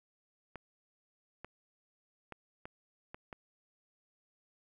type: clicks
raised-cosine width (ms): 0.5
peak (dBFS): -29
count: 6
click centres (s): 0.557 / 1.446 / 2.323 / 2.655 / 3.145 / 3.328
effects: 11-bit